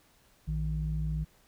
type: tone pair together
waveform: sine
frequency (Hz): 58.27 / 155.56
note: A#1 / D#3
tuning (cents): 0 / 0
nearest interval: octave + perfect fourth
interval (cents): 1700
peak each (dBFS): -31 / -31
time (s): 0.47-1.25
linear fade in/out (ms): 20
effects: tanh soft clip ceiling -21 dBFS + pink hiss -64 dBFS RMS until 1.47 s